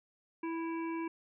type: harmonic tone with a mistuned harmonic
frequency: 329.6 Hz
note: E4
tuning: in tune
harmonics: 1 / 3 / 5 / 7 / 8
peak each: -35 / -42 / -52 / -48 / -56 dBFS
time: 0.43-1.08 s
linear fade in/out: 5 ms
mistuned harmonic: 8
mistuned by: +41 cents
effects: none